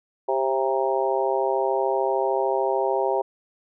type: harmonic tone with a mistuned harmonic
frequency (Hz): 133.4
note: C3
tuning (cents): +34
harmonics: 3 / 4 / 5 / 6 / 7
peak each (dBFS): -25 / -26 / -27 / -28 / -28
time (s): 0.28-3.22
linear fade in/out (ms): 10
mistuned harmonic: 3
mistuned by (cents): -25
effects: none